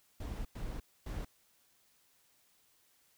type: noise bursts at uneven times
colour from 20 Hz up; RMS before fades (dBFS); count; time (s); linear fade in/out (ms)
brown; -40; 3; 0.2-0.45 / 0.55-0.8 / 1.06-1.25; 5
effects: white hiss -70 dBFS RMS until 3.17 s